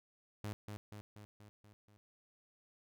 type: tone with echo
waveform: sawtooth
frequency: 104.4 Hz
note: G#2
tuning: 10 cents sharp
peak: -36 dBFS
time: 0.44-0.53 s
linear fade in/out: 0 ms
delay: 240 ms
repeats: 6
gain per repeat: -4 dB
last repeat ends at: 1.97 s
effects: none